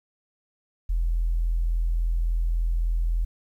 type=tone; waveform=sine; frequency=41.78 Hz; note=E1; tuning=24 cents sharp; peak=-20 dBFS; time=0.89-3.25 s; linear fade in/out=10 ms; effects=tanh soft clip ceiling -16 dBFS + 10-bit